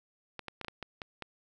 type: clicks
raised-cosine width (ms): 0.3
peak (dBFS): -23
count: 8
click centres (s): 0.393 / 0.483 / 0.613 / 0.647 / 0.683 / 0.827 / 1.018 / 1.223
effects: none